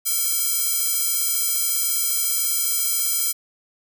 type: tone with high-pass filter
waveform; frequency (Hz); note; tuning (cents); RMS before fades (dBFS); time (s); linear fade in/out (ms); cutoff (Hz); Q
square; 457.3; A#4; -33; -22; 0.05-3.33; 20; 8900; 0.73
effects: none